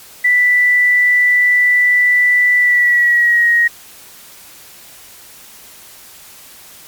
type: tone with pitch glide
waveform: sine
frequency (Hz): 1975.5 to 1884.1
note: B6 to A#6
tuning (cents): 0 to +18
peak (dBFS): -8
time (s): 0.24-3.68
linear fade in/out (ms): 10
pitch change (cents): -82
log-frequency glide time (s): 2.58-3.49
effects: white hiss -39 dBFS RMS until 6.87 s + MP3 96 kbps